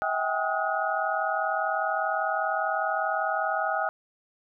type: tone cluster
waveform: sine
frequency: 642 / 767 / 807 / 1263 / 1450 Hz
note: E5 / G5 / G#5 / D#6 / F#6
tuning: -46 / -38 / -50 / +26 / -35 cents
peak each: -31 dBFS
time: 0.02-3.89 s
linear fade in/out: 0 ms
effects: none